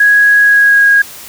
sine tone with pitch glide, 1661.2 to 1639.3 Hz, G#6 to G#6, 0 to -23 cents, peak -4 dBFS, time 0-1.02 s, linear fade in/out 5 ms, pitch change -23 cents, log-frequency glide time 0.41-0.89 s, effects white hiss -31 dBFS RMS until 1.28 s

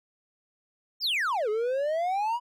triangle exponential two-way sweep, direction down then up, 5540 to 414.5 to 987 Hz, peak -23 dBFS, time 1-2.4 s, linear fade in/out 50 ms, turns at 1.49 s, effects none

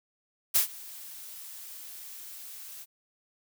blue noise with ADSR envelope, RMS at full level -21 dBFS, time 0.54-2.86 s, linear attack 19 ms, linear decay 110 ms, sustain -23 dB, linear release 42 ms, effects none

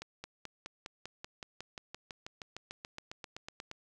accelerating click train, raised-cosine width 0.2 ms, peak -25 dBFS, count 24, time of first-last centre 0.02-3.714 s, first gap 220 ms, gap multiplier 0.97, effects none

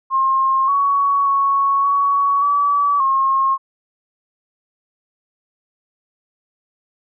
sine tone with pitch steps, 1067 / 1120 / 1108 / 1122 / 1147 / 1076 Hz, C6 / C#6 / C#6 / C#6 / D6 / C6, +34 / +18 / -1 / +21 / -41 / +48 cents, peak -13 dBFS, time 0.1-3.58 s, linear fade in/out 50 ms, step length 580 ms, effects none

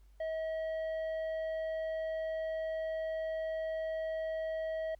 sine tone with tanh clipping, 640 Hz, D#5, 49 cents sharp, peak -35 dBFS, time 0.2-4.95 s, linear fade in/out 5 ms, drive 7 dB, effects added 50 Hz sine -57 dBFS peak until 4.99 s + pink hiss -75 dBFS RMS until 4.99 s

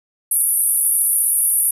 white band-pass noise, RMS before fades -17 dBFS, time 0.31-1.71 s, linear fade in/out 5 ms, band 9400 to 12000 Hz, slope 96 dB/octave, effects none

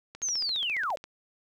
click train, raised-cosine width 0.2 ms, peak -25 dBFS, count 14, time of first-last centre 0.15-1.04 s, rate 14.6 Hz
sine linear sweep, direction down, 6540 to 493.9 Hz, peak -27 dBFS, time 0.22-0.96 s, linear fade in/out 10 ms
effects 10-bit

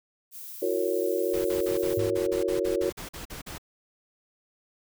violet noise, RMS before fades -41 dBFS, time 0.31-2.02 s, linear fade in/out 50 ms
sine chord, F# dominant seventh, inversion third, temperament just, 333 / 370 / 462.5 / 555 Hz, E4 / F#4 / A#4 / C#5, +18 / 0 / -14 / +2 cents, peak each -32 / -28 / -29 / -30 dBFS, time 0.62-2.9 s, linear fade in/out 5 ms
pink noise bursts, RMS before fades -39 dBFS, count 14, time 1.33-3.582 s, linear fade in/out 10 ms, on 120 ms, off 44 ms
sine tone with exponential decay, 105.4 Hz, G#2, 26 cents sharp, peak -27 dBFS, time 1.97-2.42 s, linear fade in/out 5 ms, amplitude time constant 97 ms
effects none

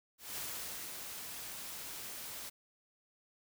white noise with ADSR envelope, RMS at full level -41 dBFS, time 0.18-2.5 s, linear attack 180 ms, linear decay 560 ms, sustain -4 dB, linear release 14 ms, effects none

